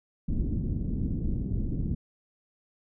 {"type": "low-pass noise", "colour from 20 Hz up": "pink", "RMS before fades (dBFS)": -29, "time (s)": [0.28, 1.95], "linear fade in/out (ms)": 5, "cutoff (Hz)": 280, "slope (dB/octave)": 24, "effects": []}